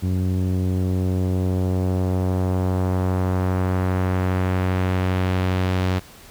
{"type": "tone with low-pass filter sweep", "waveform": "sawtooth", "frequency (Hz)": 92.5, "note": "F#2", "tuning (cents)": 0, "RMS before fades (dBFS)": -21, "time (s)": [0.02, 6], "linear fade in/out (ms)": 20, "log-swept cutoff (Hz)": [260, 4200], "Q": 0.93, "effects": ["pink hiss -45 dBFS RMS until 6.3 s"]}